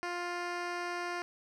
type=tone with low-pass filter; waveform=10% pulse; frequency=351.1 Hz; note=F4; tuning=9 cents sharp; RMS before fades=-37 dBFS; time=0.03-1.22 s; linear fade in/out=0 ms; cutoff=5500 Hz; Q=0.65; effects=none